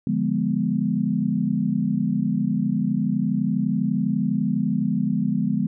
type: chord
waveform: sine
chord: D diminished seventh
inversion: none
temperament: equal with one note detuned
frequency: 146.83 / 174.61 / 206.6 / 246.9 Hz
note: D3 / F3 / Ab3 / Cb4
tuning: 0 / 0 / -9 / 0 cents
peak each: -28 / -26 / -23 / -25 dBFS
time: 0.07-5.67 s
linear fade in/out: 2 ms
effects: none